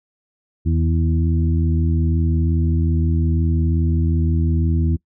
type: harmonic tone with a mistuned harmonic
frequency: 82.41 Hz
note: E2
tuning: in tune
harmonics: 1 / 2 / 3 / 4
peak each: -16 / -22 / -26 / -28 dBFS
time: 0.65-4.97 s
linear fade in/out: 20 ms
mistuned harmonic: 2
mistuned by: -34 cents
effects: noise-tail reverb RT60 0.1 s tail -23 dB re dry